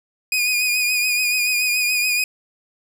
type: tone with vibrato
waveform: sawtooth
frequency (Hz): 2468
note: D#7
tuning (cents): -15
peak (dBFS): -14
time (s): 0.32-2.24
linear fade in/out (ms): 2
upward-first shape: triangle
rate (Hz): 7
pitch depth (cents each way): 45
effects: none